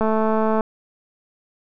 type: click train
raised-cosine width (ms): 1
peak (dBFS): -8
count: 132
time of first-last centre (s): 0.01-0.608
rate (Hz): 219
effects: none